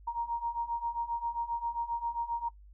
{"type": "beating tone pair", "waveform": "sine", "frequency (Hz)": [932.3, 939.8], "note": ["A#5", "A#5"], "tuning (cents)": [0, 14], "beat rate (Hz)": 7.5, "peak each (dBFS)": [-36, -33], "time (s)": [0.07, 2.49], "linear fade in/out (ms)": 10, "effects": ["noise-tail reverb RT60 0.1 s tail -21 dB re dry", "added 50 Hz sine -51 dBFS peak until 2.73 s"]}